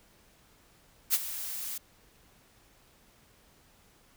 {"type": "noise with ADSR envelope", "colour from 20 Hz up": "blue", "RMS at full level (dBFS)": -23, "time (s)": [1.1, 1.78], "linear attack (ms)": 40, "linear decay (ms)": 35, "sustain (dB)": -14, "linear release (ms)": 6, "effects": ["pink hiss -62 dBFS RMS until 4.16 s"]}